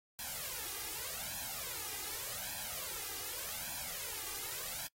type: noise with flanger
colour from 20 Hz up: white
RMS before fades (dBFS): -42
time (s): 0.19-4.87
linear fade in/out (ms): 0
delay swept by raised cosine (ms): 1.2 to 2.5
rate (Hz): 0.85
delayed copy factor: +0.85
effects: noise-tail reverb RT60 0.1 s tail -24 dB re dry + AAC 48 kbps